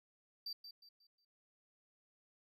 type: tone with echo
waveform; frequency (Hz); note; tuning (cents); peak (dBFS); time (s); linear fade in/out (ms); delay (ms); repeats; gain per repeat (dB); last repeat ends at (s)
triangle; 4664; D8; -13; -40; 0.46-0.53; 5; 180; 4; -9; 1.25
effects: none